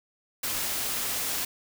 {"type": "noise", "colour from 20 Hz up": "white", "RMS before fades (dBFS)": -30, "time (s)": [0.43, 1.45], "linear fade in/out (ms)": 5, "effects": []}